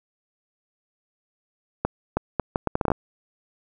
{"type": "accelerating click train", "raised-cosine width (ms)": 1, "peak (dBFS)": -7, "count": 11, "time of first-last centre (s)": [1.85, 2.918], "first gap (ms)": 320, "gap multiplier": 0.71, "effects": []}